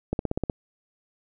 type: click train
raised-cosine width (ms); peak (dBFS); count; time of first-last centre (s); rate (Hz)
2; -12; 7; 0.13-0.498; 16.3
effects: none